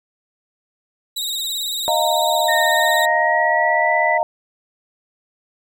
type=tone with vibrato; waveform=sawtooth; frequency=3820 Hz; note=A#7; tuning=42 cents sharp; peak=-19 dBFS; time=1.16-3.06 s; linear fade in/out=10 ms; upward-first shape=sine; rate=18 Hz; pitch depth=66 cents each way
type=chord; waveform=sine; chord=Eb suspended second; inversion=none; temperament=equal with one note detuned; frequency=622.3 / 698.5 / 917.4 Hz; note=Eb5 / F5 / Bb5; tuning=0 / 0 / -28 cents; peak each=-20 dBFS; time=1.88-4.23 s; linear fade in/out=0 ms
type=tone with pitch glide; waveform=sine; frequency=1839 to 1982.4 Hz; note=A#6 to B6; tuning=-24 to +6 cents; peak=-18 dBFS; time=2.48-4.18 s; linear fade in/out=10 ms; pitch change=+130 cents; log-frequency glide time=2.81-3.96 s
effects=none